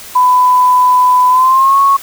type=tone with pitch glide; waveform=sine; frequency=1000 to 1103.2 Hz; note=B5 to C#6; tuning=+21 to -9 cents; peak=-5 dBFS; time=0.15-1.97 s; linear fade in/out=10 ms; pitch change=+170 cents; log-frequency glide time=1.29-1.78 s; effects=white hiss -31 dBFS RMS until 2.02 s